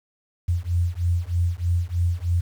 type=beating tone pair; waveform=sine; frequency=85.4 / 88.6 Hz; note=F2 / F2; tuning=-38 / +25 cents; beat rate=3.2 Hz; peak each=-23 dBFS; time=0.48-2.41 s; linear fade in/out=10 ms; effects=8-bit